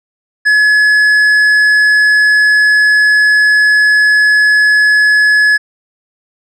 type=tone with tanh clipping; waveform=sine; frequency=1700 Hz; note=G#6; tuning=40 cents sharp; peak=-7 dBFS; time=0.45-5.58 s; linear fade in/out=20 ms; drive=7 dB; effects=none